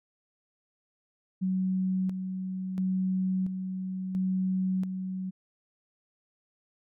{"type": "tone with tremolo", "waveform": "sine", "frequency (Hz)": 187.1, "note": "F#3", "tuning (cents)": 20, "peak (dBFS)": -25, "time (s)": [1.41, 5.31], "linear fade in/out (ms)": 20, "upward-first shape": "square", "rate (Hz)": 0.73, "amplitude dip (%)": 50, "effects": []}